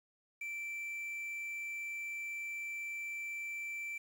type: tone with quantisation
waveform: triangle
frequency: 2338 Hz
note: D7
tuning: 8 cents flat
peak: -37 dBFS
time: 0.41-3.98 s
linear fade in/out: 5 ms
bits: 10
effects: none